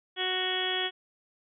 harmonic tone with a mistuned harmonic, 370 Hz, F#4, in tune, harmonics 1 / 2 / 3 / 4 / 5 / 6 / 7 / 8 / 9, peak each -35 / -37 / -43 / -39 / -35 / -40 / -43 / -36 / -31 dBFS, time 0.16-0.91 s, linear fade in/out 50 ms, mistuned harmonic 7, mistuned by +15 cents, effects none

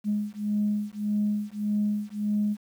sine beating tone pair, 207.7 / 209.4 Hz, G#3 / G#3, 0 / +15 cents, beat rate 1.7 Hz, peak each -27 dBFS, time 0.04-2.57 s, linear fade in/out 50 ms, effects tanh soft clip ceiling -17 dBFS + 9-bit

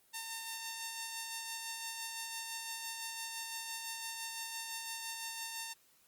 5% pulse tone with tremolo, 907 Hz, A#5, 48 cents flat, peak -27 dBFS, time 0.13-5.74 s, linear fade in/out 20 ms, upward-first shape sine, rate 5.9 Hz, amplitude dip 30%, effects white hiss -68 dBFS RMS until 6.07 s + Opus 24 kbps

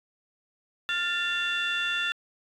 sine tone cluster, 1401 / 1772 / 2746 / 3490 Hz, F6 / A6 / F7 / A7, +5 / +12 / -30 / -15 cents, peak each -30 dBFS, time 0.89-2.12 s, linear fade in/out 0 ms, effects tanh soft clip ceiling -20 dBFS

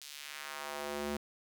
square tone with high-pass filter sweep, 72.7 Hz, D2, 17 cents flat, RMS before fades -41 dBFS, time 0.01-1.17 s, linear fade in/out 5 ms, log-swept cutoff 4500 to 220 Hz, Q 1.1, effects 10-bit

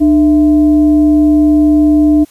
sine tone with frequency modulation, 300 Hz, D4, 37 cents sharp, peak -5 dBFS, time 0-2.25 s, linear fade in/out 20 ms, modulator 365 Hz, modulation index 0.32, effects white hiss -46 dBFS RMS until 2.3 s + resampled to 32000 Hz

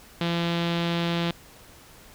sawtooth tone with low-pass filter, 170.1 Hz, F3, 45 cents flat, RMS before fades -26 dBFS, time 0.21-1.31 s, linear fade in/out 2 ms, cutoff 3600 Hz, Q 3, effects pink hiss -50 dBFS RMS until 2.14 s

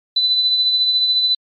sine tone with tremolo, 4000 Hz, B7, 21 cents sharp, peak -11 dBFS, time 0.16-1.35 s, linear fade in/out 5 ms, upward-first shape triangle, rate 14 Hz, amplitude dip 45%, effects MP3 48 kbps

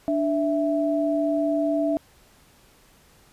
sine tone pair together, 294.1 / 659.3 Hz, D4 / E5, +3 / 0 cents, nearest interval octave + major second, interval 1397 cents, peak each -23 dBFS, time 0.08-1.97 s, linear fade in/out 0 ms, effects pink hiss -56 dBFS RMS until 3.32 s + resampled to 32000 Hz

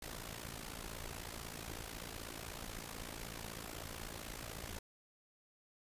pink noise with amplitude modulation, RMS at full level -43 dBFS, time 0.02-4.79 s, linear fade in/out 5 ms, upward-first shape sine, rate 56.1 Hz, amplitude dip 80%, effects resampled to 32000 Hz

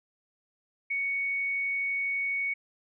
sine tone, 2227 Hz, C#7, 7 cents sharp, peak -27 dBFS, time 0.9-2.54 s, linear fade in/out 10 ms, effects none

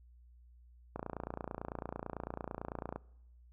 click train, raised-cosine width 1 ms, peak -25 dBFS, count 59, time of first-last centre 0.96-2.96 s, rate 29 Hz, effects noise-tail reverb RT60 0.9 s tail -24 dB re dry + added 60 Hz sine -57 dBFS peak until 3.52 s

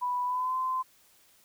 sine tone with pitch glide, 987.8 to 1031.5 Hz, B5 to C6, 0 to -25 cents, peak -27 dBFS, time 0.01-0.83 s, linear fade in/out 20 ms, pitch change +75 cents, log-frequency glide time 0.25-0.56 s, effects white hiss -62 dBFS RMS until 1.44 s

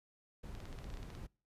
brown noise, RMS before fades -47 dBFS, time 0.43-1.27 s, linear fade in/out 10 ms
clicks, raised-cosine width 0.2 ms, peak -36 dBFS, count 12, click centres 0.551 / 0.603 / 0.655 / 0.728 / 0.788 / 0.843 / 0.902 / 0.94 / 0.972 / 1.03 / 1.103 / 1.151 s
effects noise-tail reverb RT60 0.4 s tail -26 dB re dry + resampled to 32000 Hz

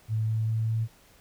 sine tone with pitch steps, 109.9 / 110.66 / 111.43 / 112.21 Hz, A2 / A2 / A2 / A2, -2 / +10 / +22 / +34 cents, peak -24 dBFS, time 0.08-0.88 s, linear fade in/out 50 ms, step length 200 ms, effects pink hiss -58 dBFS RMS until 1.2 s

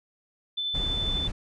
sine tone with tremolo, 3520 Hz, A7, in tune, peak -26 dBFS, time 0.57-1.28 s, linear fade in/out 10 ms, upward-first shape triangle, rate 12 Hz, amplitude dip 25%
brown noise, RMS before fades -31 dBFS, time 0.74-1.32 s, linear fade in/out 10 ms
effects resampled to 22050 Hz

